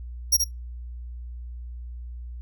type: tone with echo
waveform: sawtooth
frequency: 5630 Hz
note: F8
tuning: 13 cents sharp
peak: -13 dBFS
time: 0.32-0.37 s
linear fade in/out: 10 ms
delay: 74 ms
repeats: 1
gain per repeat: -5 dB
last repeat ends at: 0.444 s
effects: noise-tail reverb RT60 0.2 s tail -23 dB re dry + added 60 Hz sine -34 dBFS peak until 2.41 s